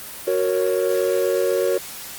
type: chord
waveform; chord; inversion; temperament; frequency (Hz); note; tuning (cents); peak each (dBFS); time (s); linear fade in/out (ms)
triangle; F# major; none; equal; 370 / 466.2 / 554.4; F#4 / A#4 / C#5; 0 / 0 / 0; -20; 0.27-1.78; 5
effects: white hiss -35 dBFS RMS until 2.18 s + Opus 24 kbps